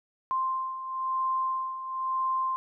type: beating tone pair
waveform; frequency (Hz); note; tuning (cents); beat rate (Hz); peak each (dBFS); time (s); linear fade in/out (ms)
sine; 1046.5 / 1047.5; C6 / C6; 0 / +2; 1; -34 / -28; 0.31-2.56; 0
effects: none